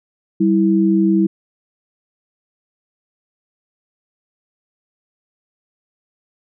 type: tone pair together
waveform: sine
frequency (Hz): 194.2 / 326.6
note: G3 / E4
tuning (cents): -16 / -16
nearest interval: major sixth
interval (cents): 900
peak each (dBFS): -14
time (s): 0.4-1.27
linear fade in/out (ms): 10
effects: none

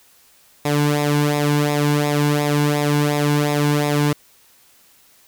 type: tone with flanger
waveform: sawtooth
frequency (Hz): 146.83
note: D3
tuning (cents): 0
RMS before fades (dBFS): -18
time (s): 0.65-4.13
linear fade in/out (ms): 5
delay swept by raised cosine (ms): 0.66 to 1.62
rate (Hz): 2.8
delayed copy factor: -0.7
effects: white hiss -53 dBFS RMS until 5.27 s

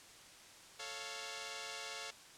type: chord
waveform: 5% pulse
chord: A augmented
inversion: none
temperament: equal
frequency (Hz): 440 / 554.4 / 698.5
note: A4 / C#5 / E#5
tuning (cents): 0 / 0 / 0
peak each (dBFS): -37 / -36 / -36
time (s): 0.79-2.11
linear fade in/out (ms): 10
effects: white hiss -57 dBFS RMS until 2.37 s + low-pass 8000 Hz 12 dB/octave

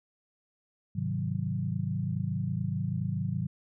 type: chord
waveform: sine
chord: Ab dominant seventh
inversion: none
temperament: equal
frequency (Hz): 103.83 / 130.81 / 155.56 / 185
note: Ab2 / C3 / Eb3 / Gb3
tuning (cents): 0 / 0 / 0 / 0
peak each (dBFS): -34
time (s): 0.95-3.47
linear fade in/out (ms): 10
effects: none

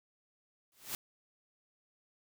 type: noise with exponential growth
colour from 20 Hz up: white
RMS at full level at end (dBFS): -35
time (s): 0.72-0.95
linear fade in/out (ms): 1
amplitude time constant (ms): 49
effects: none

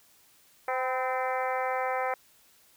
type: harmonic tone with a mistuned harmonic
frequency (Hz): 258.1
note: C4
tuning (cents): -23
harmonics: 2 / 3 / 4 / 5 / 6 / 7 / 8 / 9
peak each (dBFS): -32 / -31 / -36 / -36 / -41 / -40 / -39 / -44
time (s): 0.68-2.14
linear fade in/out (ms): 2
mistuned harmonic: 4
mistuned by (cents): -33
effects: white hiss -61 dBFS RMS until 2.76 s

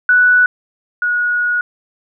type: tone pair in turn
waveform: sine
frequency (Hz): 1480 / 1453.7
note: F#6 / F#6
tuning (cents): 0 / -31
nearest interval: unison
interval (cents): 31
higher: first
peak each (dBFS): -7 / -13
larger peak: first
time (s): 0.09-0.46 / 1.02-1.61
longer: second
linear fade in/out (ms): 2
effects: none

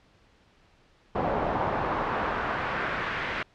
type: noise with band-pass filter sweep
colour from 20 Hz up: brown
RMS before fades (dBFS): -29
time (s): 1.15-3.43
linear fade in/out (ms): 5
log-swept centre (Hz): 700 to 2100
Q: 1.5
effects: pink hiss -61 dBFS RMS until 3.54 s + low-pass 4000 Hz 12 dB/octave

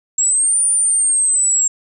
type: linear two-way sweep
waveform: sine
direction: up then down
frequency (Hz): 7500 to 9397 to 7500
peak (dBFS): -12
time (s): 0.18-1.68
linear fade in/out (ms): 5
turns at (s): 0.64
effects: none

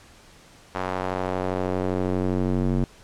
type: tone with band-pass filter sweep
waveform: square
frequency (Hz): 46.25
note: F#1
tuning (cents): 0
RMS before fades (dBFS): -25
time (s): 0.75-2.84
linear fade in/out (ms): 0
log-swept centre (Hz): 1000 to 220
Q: 1.1
effects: pink hiss -51 dBFS RMS until 3.03 s + low-pass 9000 Hz 12 dB/octave

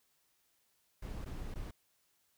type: noise with dropouts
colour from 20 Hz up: brown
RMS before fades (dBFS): -42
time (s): 1.02-1.71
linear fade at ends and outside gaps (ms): 5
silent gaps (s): 1.247-1.258 / 1.542-1.556
effects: white hiss -75 dBFS RMS until 2.37 s

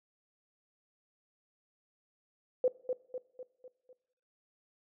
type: tone with echo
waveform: sine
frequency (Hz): 505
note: B4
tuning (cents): +39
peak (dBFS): -23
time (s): 2.64-2.68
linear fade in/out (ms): 2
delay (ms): 250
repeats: 5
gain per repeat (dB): -6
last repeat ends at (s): 3.93
effects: noise-tail reverb RT60 0.9 s tail -21 dB re dry

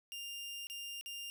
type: tone with dropouts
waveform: sawtooth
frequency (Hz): 2800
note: F7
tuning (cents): +4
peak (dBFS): -39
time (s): 0.12-1.3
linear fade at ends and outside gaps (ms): 0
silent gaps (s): 0.67-0.699 / 1.011-1.06
effects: none

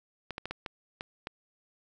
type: clicks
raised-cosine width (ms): 0.3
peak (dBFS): -20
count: 7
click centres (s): 0.307 / 0.381 / 0.456 / 0.51 / 0.662 / 1.009 / 1.271
effects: none

